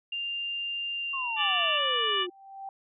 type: tone with pitch glide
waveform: sine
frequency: 2794 to 2744 Hz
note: F7 to F7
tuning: 0 to -31 cents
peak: -30 dBFS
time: 0.12-1.78 s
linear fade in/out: 5 ms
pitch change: -31 cents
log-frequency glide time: 0.93-1.59 s
type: exponential sweep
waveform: sine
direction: down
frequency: 1108.7 to 347.7 Hz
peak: -33 dBFS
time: 1.13-2.3 s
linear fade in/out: 10 ms
type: harmonic tone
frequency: 587.3 Hz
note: D5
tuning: in tune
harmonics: 2 / 3 / 4 / 5 / 6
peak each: -30 / -34 / -38 / -27 / -36 dBFS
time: 1.36-2.27 s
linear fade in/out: 50 ms
type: tone with exponential growth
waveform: sine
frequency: 781 Hz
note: G5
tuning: 7 cents flat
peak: -34 dBFS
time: 1.95-2.69 s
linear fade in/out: 2 ms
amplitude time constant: 160 ms
effects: none